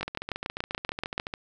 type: two click trains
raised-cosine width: 0.3 ms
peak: -13 / -17 dBFS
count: 9 / 20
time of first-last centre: 0.03-1.179 / 0.01-1.339 s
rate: 6.96 / 14.3 Hz
effects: none